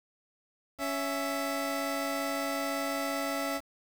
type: tone pair together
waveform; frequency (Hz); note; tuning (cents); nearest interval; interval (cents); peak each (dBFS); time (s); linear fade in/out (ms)
20% pulse; 278.7 / 662.9; C#4 / E5; +9 / +10; octave + minor third; 1501; -28; 0.78-3.61; 50
effects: 8-bit